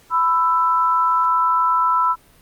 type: tone pair together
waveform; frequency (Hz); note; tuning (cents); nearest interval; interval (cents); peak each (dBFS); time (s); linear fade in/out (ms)
sine; 997.2 / 1325; B5 / E6; +16 / +9; perfect fourth; 493; -17; 0.1-2.16; 50
effects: pink hiss -52 dBFS RMS until 2.41 s + Opus 48 kbps